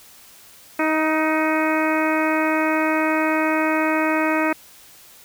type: harmonic tone with a mistuned harmonic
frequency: 314.2 Hz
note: D#4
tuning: 17 cents sharp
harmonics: 1 / 2 / 3 / 4 / 5 / 6 / 7 / 8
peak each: -21 / -24 / -26 / -27 / -28 / -29 / -29 / -30 dBFS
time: 0.79-4.53 s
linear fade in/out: 5 ms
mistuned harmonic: 5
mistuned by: -31 cents
effects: white hiss -47 dBFS RMS until 5.24 s